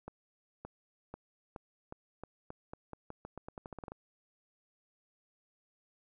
accelerating click train, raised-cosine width 1 ms, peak -29 dBFS, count 20, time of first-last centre 0.08-3.92 s, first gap 570 ms, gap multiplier 0.86, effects none

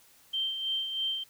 sine tone with tremolo, 3136 Hz, G7, in tune, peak -27 dBFS, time 0.33-1.24 s, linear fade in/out 10 ms, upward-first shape sine, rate 3.1 Hz, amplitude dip 50%, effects white hiss -60 dBFS RMS until 1.29 s

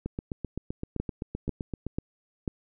two click trains, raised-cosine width 3 ms, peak -19 / -16 dBFS, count 15 / 4, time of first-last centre 0.06-1.866 / 1-2.478 s, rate 7.75 / 2.03 Hz, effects none

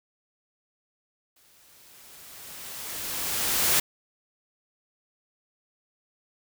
white noise with exponential growth, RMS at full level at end -21 dBFS, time 1.36-3.8 s, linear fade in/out 5 ms, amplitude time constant 530 ms, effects none

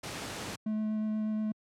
pink noise, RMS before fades -38 dBFS, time 0.03-0.56 s, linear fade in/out 10 ms
triangle tone with vibrato, 215.4 Hz, A3, 37 cents flat, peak -27 dBFS, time 0.66-1.52 s, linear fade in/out 5 ms, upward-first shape sine, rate 8.3 Hz, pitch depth 8 cents each way
effects high-pass 100 Hz 12 dB/octave + low-pass 9000 Hz 12 dB/octave

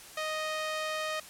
sawtooth tone with band-pass filter, 622.3 Hz, D#5, in tune, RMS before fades -34 dBFS, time 0.17-1.2 s, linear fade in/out 5 ms, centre 2300 Hz, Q 0.53, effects white hiss -49 dBFS RMS until 1.29 s + low-pass 12000 Hz 12 dB/octave

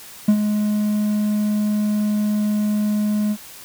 triangle tone with ADSR envelope, 210 Hz, G#3, 19 cents sharp, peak -7 dBFS, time 0.28-3.37 s, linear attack 7 ms, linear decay 70 ms, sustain -8 dB, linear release 56 ms, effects white hiss -40 dBFS RMS until 3.64 s

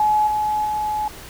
sine tone with level steps, 849 Hz, G#5, 38 cents sharp, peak -14 / -18 / -20 dBFS, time 0-1.08 s, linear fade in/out 2 ms, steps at 0.27 / 0.65 s, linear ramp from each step 5 ms, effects added 60 Hz sine -45 dBFS peak until 1.29 s + pink hiss -39 dBFS RMS until 1.29 s

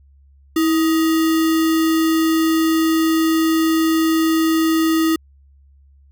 sine tone with sample-and-hold, 323.3 Hz, E4, 34 cents flat, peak -13 dBFS, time 0.56-5.16 s, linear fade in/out 5 ms, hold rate 1575 Hz, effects added 69 Hz sine -47 dBFS peak until 6.11 s

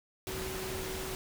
sine tone in noise, 376.6 Hz, F#4, 31 cents sharp, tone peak -40 dBFS, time 0.27-1.15 s, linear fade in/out 0 ms, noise pink, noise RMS -39 dBFS, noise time 0.27-1.15 s, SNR -4 dB, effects none

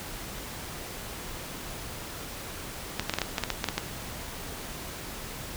clicks, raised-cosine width 0.2 ms, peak -9 dBFS, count 11, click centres 2.996 / 3.096 / 3.138 / 3.186 / 3.217 / 3.382 / 3.437 / 3.503 / 3.642 / 3.687 / 3.78 s, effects pink hiss -39 dBFS RMS until 5.56 s

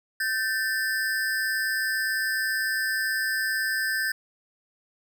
square ring-modulated tone, 1661.2 Hz, G#6, in tune, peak -22 dBFS, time 0.2-4.12 s, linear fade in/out 5 ms, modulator 109 Hz, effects none

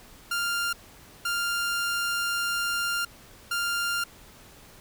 sawtooth tone bursts at uneven times, 1396.9 Hz, F6, in tune, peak -22 dBFS, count 3, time 0.31-0.73 / 1.25-3.05 / 3.51-4.04 s, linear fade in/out 5 ms, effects pink hiss -51 dBFS RMS until 4.8 s

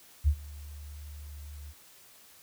sine tone with ADSR envelope, 73.42 Hz, D2, in tune, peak -18 dBFS, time 0.24-1.74 s, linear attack 36 ms, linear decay 71 ms, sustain -23 dB, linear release 48 ms, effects white hiss -56 dBFS RMS until 2.42 s

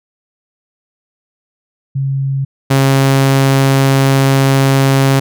sine / sawtooth tone pair in turn, 136.2 / 135.73 Hz, C#3 / C#3, -30 / -36 cents, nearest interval unison, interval 6 cents, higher first, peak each -13 / -4 dBFS, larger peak second, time 1.95-2.45 / 2.7-5.2 s, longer second, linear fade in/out 10 ms, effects none

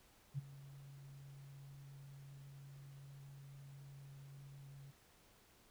sine tone with ADSR envelope, 138.6 Hz, C#3, in tune, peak -36 dBFS, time 0.34-4.92 s, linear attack 42 ms, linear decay 19 ms, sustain -17 dB, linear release 21 ms, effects pink hiss -68 dBFS RMS until 5.7 s

